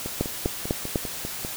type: two click trains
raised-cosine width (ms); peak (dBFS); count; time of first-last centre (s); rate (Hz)
2; -9 / -18; 4 / 8; 0.21-0.958 / 0.06-1.449; 4.01 / 5.04
effects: white hiss -34 dBFS RMS until 1.56 s